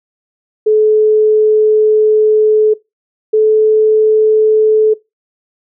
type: tone pair in turn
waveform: sine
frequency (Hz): 430 / 433.2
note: A4 / A4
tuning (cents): -40 / -27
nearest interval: unison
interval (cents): 13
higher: second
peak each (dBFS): -6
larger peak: neither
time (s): 0.66-2.74 / 3.33-4.94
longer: first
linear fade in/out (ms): 10
effects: noise-tail reverb RT60 0.2 s tail -20 dB re dry